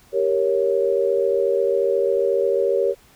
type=chord; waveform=sine; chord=G diminished; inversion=none; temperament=equal; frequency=392 / 466.2 / 554.4 Hz; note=G4 / Bb4 / Db5; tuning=0 / 0 / 0 cents; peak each=-21 dBFS; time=0.12-2.95 s; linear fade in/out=50 ms; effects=pink hiss -53 dBFS RMS until 3.15 s